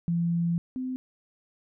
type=tone pair in turn; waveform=sine; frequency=170 / 256.8 Hz; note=F3 / C4; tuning=-46 / -32 cents; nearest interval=perfect fifth; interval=714 cents; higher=second; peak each=-23 / -29 dBFS; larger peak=first; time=0.08-0.58 / 0.76-0.96 s; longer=first; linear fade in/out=0 ms; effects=none